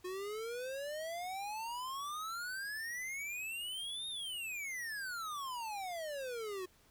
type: exponential two-way sweep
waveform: square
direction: up then down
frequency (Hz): 359.4 to 3729 to 359.4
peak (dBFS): -40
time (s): 0.04-6.66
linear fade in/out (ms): 10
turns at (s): 4.08
effects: pink hiss -67 dBFS RMS until 6.9 s